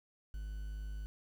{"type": "tone with quantisation", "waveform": "triangle", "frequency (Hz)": 51.7, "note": "G#1", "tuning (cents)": -7, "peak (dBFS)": -37, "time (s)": [0.34, 1.06], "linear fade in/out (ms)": 0, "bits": 10, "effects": []}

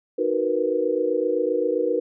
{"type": "chord", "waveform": "sine", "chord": "B major seventh", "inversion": "first", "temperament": "equal", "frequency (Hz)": [311.1, 370, 466.2, 493.9], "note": ["D#4", "F#4", "A#4", "B4"], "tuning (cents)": [0, 0, 0, 0], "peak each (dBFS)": [-28, -27, -24, -24], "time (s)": [0.18, 2], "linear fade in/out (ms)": 10, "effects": []}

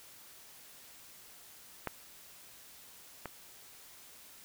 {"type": "clicks", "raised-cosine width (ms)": 0.5, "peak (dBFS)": [-19, -24], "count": 2, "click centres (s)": [1.873, 3.257], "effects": ["white hiss -55 dBFS RMS until 4.44 s"]}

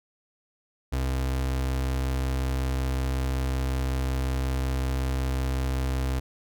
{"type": "tone", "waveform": "35% pulse", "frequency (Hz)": 65.41, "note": "C2", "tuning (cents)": 0, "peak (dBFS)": -23, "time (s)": [0.92, 6.2], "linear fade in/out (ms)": 10, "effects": []}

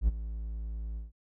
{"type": "tone with ADSR envelope", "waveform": "triangle", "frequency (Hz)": 55, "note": "A1", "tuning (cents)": 0, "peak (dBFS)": -17, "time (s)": [0.01, 1.12], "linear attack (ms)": 70, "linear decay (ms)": 22, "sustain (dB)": -15, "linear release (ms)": 150, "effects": []}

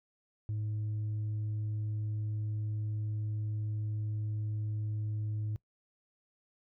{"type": "tone with tanh clipping", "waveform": "triangle", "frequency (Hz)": 106.6, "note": "G#2", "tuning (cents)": 46, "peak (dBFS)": -33, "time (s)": [0.49, 5.56], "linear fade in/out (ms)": 0, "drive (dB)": 7, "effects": ["noise-tail reverb RT60 0.1 s tail -21 dB re dry"]}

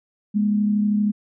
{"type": "tone pair together", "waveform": "sine", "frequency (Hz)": [207.3, 240], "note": ["G#3", "B3"], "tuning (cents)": [-3, -49], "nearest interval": "minor third", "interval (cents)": 254, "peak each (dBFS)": [-17, -28], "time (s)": [0.34, 1.12], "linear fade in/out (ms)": 20, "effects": []}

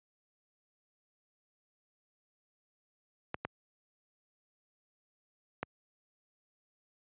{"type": "clicks", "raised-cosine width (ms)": 0.5, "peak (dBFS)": -19, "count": 3, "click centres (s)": [3.344, 3.45, 5.63], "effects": ["high-pass 80 Hz 12 dB/octave", "resampled to 8000 Hz"]}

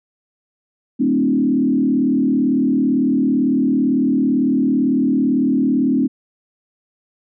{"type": "tone with frequency modulation", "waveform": "sine", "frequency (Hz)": 261.6, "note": "C4", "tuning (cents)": 0, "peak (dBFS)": -13, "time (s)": [0.99, 6.08], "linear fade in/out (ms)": 20, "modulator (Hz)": 37.9, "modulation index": 1.3, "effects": []}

